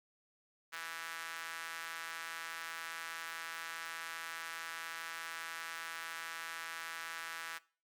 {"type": "tone with high-pass filter", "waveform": "sawtooth", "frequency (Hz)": 164.81, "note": "E3", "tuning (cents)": 0, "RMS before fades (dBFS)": -44, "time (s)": [0.72, 7.59], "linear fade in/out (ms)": 20, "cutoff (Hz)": 1500, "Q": 2.1, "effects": ["noise-tail reverb RT60 0.4 s tail -21 dB re dry", "MP3 96 kbps"]}